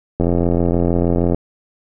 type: click train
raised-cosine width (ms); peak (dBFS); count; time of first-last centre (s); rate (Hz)
2; -4; 100; 0.2-1.346; 86.4
effects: none